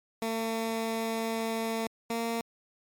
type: tone pair in turn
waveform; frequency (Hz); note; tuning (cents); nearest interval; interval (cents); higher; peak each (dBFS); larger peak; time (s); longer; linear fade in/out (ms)
15% pulse; 225.4 / 230.4; A3 / A#3; +42 / -20; unison; 38; second; -23; neither; 0.22-1.87 / 2.1-2.41; first; 2
effects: MP3 96 kbps